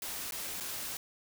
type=noise with dropouts; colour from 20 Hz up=white; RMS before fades=-39 dBFS; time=0.02-0.97 s; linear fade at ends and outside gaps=2 ms; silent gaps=0.31-0.321 / 0.602-0.606 s; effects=none